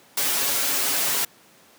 white noise with comb filter, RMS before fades -23 dBFS, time 0.17-1.25 s, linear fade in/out 5 ms, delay 7.2 ms, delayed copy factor +0.75, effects pink hiss -53 dBFS RMS until 1.78 s + high-pass 200 Hz 12 dB/octave

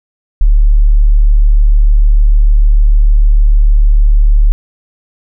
sine tone, 36.71 Hz, D1, in tune, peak -3 dBFS, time 0.41-4.52 s, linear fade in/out 0 ms, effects none

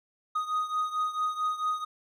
triangle beating tone pair, 1244.5 / 1249 Hz, D#6 / D#6, 0 / +6 cents, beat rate 4.5 Hz, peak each -27 / -31 dBFS, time 0.35-1.85 s, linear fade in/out 10 ms, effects none

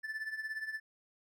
triangle tone with tremolo, 1754 Hz, A6, 6 cents flat, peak -32 dBFS, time 0.03-0.8 s, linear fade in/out 20 ms, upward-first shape triangle, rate 17 Hz, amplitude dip 80%, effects none

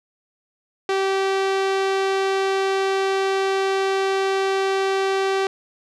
sawtooth tone with low-pass filter, 387 Hz, G4, 22 cents flat, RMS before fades -21 dBFS, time 0.89-5.47 s, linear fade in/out 2 ms, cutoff 5200 Hz, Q 0.68, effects none

